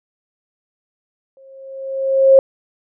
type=tone with exponential growth; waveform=sine; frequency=537 Hz; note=C5; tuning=45 cents sharp; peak=-3 dBFS; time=1.37-2.39 s; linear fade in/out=1 ms; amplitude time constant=220 ms; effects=none